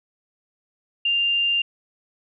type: tone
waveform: sine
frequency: 2794 Hz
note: F7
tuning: in tune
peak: -18 dBFS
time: 1.05-1.62 s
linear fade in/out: 5 ms
effects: none